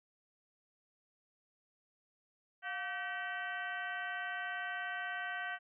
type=harmonic tone with a mistuned harmonic; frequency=383.4 Hz; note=G4; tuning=38 cents flat; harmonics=2 / 3 / 4 / 5 / 6 / 7 / 8; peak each=-44 / -49 / -40 / -44 / -54 / -52 / -52 dBFS; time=2.62-5.59 s; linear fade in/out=50 ms; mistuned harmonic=2; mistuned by=-120 cents; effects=none